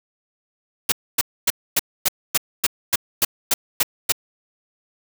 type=noise bursts; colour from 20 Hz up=white; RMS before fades=-17 dBFS; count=12; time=0.89-4.122 s; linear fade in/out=5 ms; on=31 ms; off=260 ms; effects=none